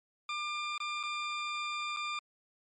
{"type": "tone with dropouts", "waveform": "20% pulse", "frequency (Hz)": 1196, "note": "D6", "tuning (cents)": 31, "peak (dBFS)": -29, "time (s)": [0.29, 2.19], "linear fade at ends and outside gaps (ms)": 2, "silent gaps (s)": [[0.779, 0.802], [1.03, 1.035], [1.964, 1.969]], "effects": ["MP3 32 kbps"]}